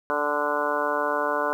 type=harmonic tone with a mistuned harmonic; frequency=146.83 Hz; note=D3; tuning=in tune; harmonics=2 / 3 / 4 / 5 / 6 / 7 / 8 / 9 / 10; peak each=-35 / -31 / -28 / -35 / -33 / -28 / -33 / -35 / -30 dBFS; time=0.1-1.53 s; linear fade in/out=0 ms; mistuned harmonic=5; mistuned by=+30 cents; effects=9-bit